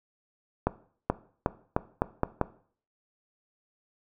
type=accelerating click train; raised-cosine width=1 ms; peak=-9 dBFS; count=7; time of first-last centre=0.67-2.413 s; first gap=430 ms; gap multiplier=0.84; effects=noise-tail reverb RT60 0.5 s tail -17 dB re dry